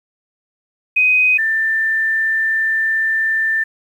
sine tone pair in turn, 2507 / 1781.4 Hz, D#7 / A6, +12 / +21 cents, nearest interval tritone, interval 591 cents, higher first, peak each -10 / -14 dBFS, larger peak first, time 0.96-1.38 / 1.38-3.64 s, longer second, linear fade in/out 10 ms, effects 8-bit

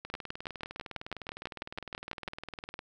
two click trains, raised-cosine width 0.3 ms, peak -19 / -24 dBFS, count 14 / 55, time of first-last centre 0.14-2.278 / 0.05-2.791 s, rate 6.08 / 19.7 Hz, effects none

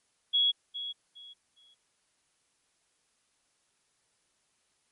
sine tone with echo, 3343 Hz, G#7, 11 cents sharp, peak -22 dBFS, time 0.33-0.52 s, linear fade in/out 20 ms, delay 410 ms, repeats 3, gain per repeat -12 dB, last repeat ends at 1.75 s, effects white hiss -73 dBFS RMS until 4.91 s + MP3 48 kbps

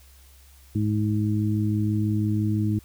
harmonic tone, 106 Hz, G#2, 36 cents sharp, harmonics 1 / 2 / 3, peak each -23 / -26 / -28 dBFS, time 0.75-2.79 s, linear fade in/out 5 ms, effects added 67 Hz sine -50 dBFS peak until 2.84 s + white hiss -56 dBFS RMS until 2.84 s

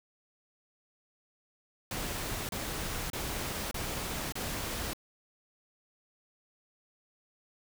pink noise bursts, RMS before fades -36 dBFS, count 5, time 1.91-4.934 s, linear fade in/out 2 ms, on 580 ms, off 31 ms, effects none

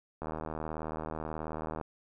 click train, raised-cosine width 1 ms, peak -23 dBFS, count 126, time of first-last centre 0.22-1.812 s, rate 78.5 Hz, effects none

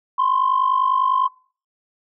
sine tone pair together, 1021 / 1071 Hz, C6 / C6, -43 / +40 cents, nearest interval minor second, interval 83 cents, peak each -17 dBFS, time 0.18-1.28 s, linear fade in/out 10 ms, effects noise-tail reverb RT60 0.4 s tail -24 dB re dry + tanh soft clip ceiling -10 dBFS

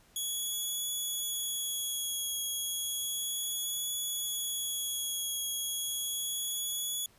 10% pulse tone with vibrato, 3354 Hz, G#7, 16 cents sharp, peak -25 dBFS, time 0.16-7.06 s, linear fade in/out 2 ms, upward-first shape triangle, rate 0.33 Hz, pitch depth 20 cents each way, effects pink hiss -63 dBFS RMS until 7.18 s + resampled to 32000 Hz

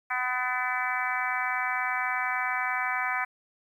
harmonic tone with a mistuned harmonic, 251.3 Hz, B3, 30 cents sharp, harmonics 3 / 4 / 5 / 6 / 7 / 8 / 9, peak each -34 / -34 / -34 / -34 / -34 / -34 / -34 dBFS, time 0.1-3.25 s, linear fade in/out 10 ms, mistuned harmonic 9, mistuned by +24 cents, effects 10-bit

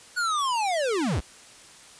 square linear sweep, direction down, 1483 to 41.54 Hz, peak -24 dBFS, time 0.16-1.21 s, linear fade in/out 20 ms, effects white hiss -49 dBFS RMS until 1.99 s + resampled to 22050 Hz

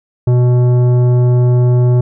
sine tone with tanh clipping, 123.47 Hz, B2, in tune, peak -9 dBFS, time 0.27-2.01 s, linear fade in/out 5 ms, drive 12 dB, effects none

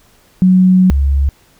sine tone pair in turn, 185 / 69.3 Hz, F#3 / C#2, 0 / 0 cents, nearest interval octave + perfect fourth, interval 1700 cents, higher first, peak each -5 / -9 dBFS, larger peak first, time 0.42-0.9 / 0.9-1.29 s, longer first, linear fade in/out 0 ms, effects pink hiss -50 dBFS RMS until 1.59 s

